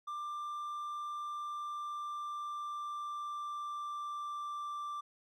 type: tone with pitch glide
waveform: triangle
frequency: 1186 to 1176.4 Hz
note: D6 to D6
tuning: +17 to +3 cents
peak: -36 dBFS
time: 0.07-5.01 s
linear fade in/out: 10 ms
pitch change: -14 cents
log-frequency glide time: 1.19-4.78 s
effects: none